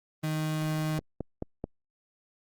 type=tone; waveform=35% pulse; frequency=155.56 Hz; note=D#3; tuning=in tune; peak=-26 dBFS; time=0.23-0.99 s; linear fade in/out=10 ms
type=click train; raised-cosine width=2 ms; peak=-19 dBFS; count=4; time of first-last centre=0.99-1.641 s; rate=4.61 Hz
effects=Opus 24 kbps